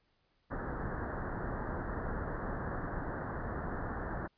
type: low-pass noise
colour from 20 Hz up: pink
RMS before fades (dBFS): -38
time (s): 0.5-4.28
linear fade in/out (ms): 20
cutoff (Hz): 1800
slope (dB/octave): 96
effects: pink hiss -75 dBFS RMS until 4.37 s + resampled to 11025 Hz